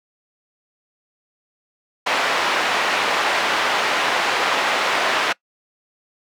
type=band-pass noise; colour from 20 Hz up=pink; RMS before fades=-20 dBFS; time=2.06-5.33 s; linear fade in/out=10 ms; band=670 to 3100 Hz; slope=12 dB/octave; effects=noise-tail reverb RT60 0.1 s tail -23 dB re dry